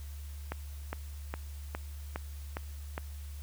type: click train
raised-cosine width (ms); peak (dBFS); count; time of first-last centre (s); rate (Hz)
0.5; -20; 7; 0.52-2.979; 2.44
effects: added 72 Hz sine -40 dBFS peak until 3.42 s + white hiss -56 dBFS RMS until 3.42 s